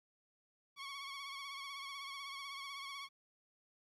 15% pulse tone with vibrato, 1108.7 Hz, C#6, in tune, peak -38 dBFS, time 0.76-3.09 s, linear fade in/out 50 ms, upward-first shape sine, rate 16 Hz, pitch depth 46 cents each way, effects low-pass 8000 Hz 12 dB/octave + 13-bit

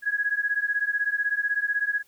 sine beating tone pair, 1657 / 1673 Hz, G#6 / G#6, -4 / +12 cents, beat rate 16 Hz, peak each -26 dBFS, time 0.02-2.03 s, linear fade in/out 50 ms, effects white hiss -62 dBFS RMS until 2.07 s

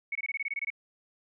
sine tone bursts, 2217 Hz, C#7, in tune, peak -29 dBFS, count 11, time 0.12-0.703 s, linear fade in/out 5 ms, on 33 ms, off 22 ms, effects none

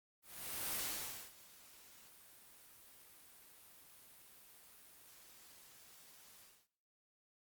white noise with ADSR envelope, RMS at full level -39 dBFS, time 0.22-6.68 s, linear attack 510 ms, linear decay 580 ms, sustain -22 dB, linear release 260 ms, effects noise-tail reverb RT60 0.9 s tail -23 dB re dry + Opus 32 kbps

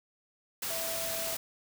sine tone in noise, 659.3 Hz, E5, in tune, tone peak -38 dBFS, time 0.7-1.35 s, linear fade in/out 5 ms, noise white, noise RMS -35 dBFS, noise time 0.62-1.37 s, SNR -6 dB, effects none

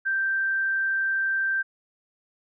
sine tone, 1568 Hz, G6, in tune, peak -22 dBFS, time 0.05-1.63 s, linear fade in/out 20 ms, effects none

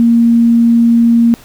sine tone, 233.1 Hz, A#3, in tune, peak -5 dBFS, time 0-1.34 s, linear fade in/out 0 ms, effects pink hiss -40 dBFS RMS until 1.44 s

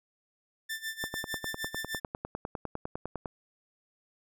sawtooth tone with tremolo, 1777 Hz, A6, 17 cents sharp, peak -29 dBFS, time 0.69-2 s, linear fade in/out 10 ms, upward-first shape sine, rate 6.6 Hz, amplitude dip 85%
click train, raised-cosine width 1 ms, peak -21 dBFS, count 23, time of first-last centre 1.04-3.258 s, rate 9.92 Hz
effects none

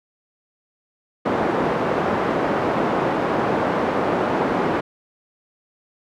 pink band-pass noise, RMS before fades -21 dBFS, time 1.25-4.81 s, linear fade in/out 10 ms, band 250 to 1100 Hz, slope 12 dB/octave, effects none

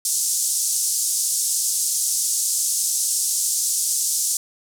white band-pass noise, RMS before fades -22 dBFS, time 0.05-4.37 s, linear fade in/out 2 ms, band 5800 to 9800 Hz, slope 24 dB/octave, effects none

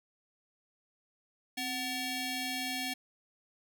15% pulse ring-modulated tone, 1008 Hz, B5, 35 cents sharp, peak -24 dBFS, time 1.57-2.94 s, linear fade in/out 10 ms, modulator 1270 Hz, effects none

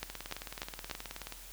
two click trains, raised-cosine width 0.2 ms, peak -18 / -23 dBFS, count 4 / 24, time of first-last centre 0.03-0.912 / 0.1-1.323 s, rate 3.4 / 18.8 Hz, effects added 43 Hz sine -52 dBFS peak until 1.52 s + white hiss -51 dBFS RMS until 1.52 s

